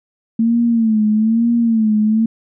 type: tone with vibrato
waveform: sine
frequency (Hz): 224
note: A3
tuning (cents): +31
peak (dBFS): -11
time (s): 0.39-2.26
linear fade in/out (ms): 5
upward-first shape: sine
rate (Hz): 1.1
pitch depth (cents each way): 89
effects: none